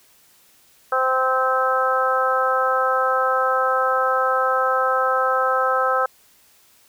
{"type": "harmonic tone", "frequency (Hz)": 260, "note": "C4", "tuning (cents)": -11, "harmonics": [2, 3, 4, 5, 6], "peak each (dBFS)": [-22, -25, -26, -20, -27], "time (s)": [0.92, 6.06], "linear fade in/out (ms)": 5, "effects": ["white hiss -55 dBFS RMS until 6.88 s"]}